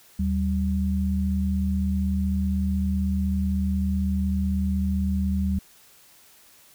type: tone pair together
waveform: sine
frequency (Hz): 77.06 / 193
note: D#2 / G3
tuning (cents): -16 / -27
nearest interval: octave + major third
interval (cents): 1589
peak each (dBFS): -24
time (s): 0.19-5.59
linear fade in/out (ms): 5
effects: white hiss -54 dBFS RMS until 6.74 s